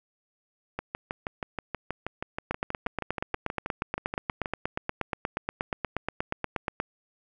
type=two click trains; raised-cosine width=0.5 ms; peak=-13 / -16 dBFS; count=37 / 24; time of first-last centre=2.51-6.801 / 0.79-4.458 s; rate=8.39 / 6.27 Hz; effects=none